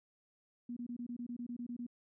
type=tone bursts; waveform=sine; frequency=240.8 Hz; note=B3; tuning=44 cents flat; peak=-39 dBFS; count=12; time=0.69-1.866 s; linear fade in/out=5 ms; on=76 ms; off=24 ms; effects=none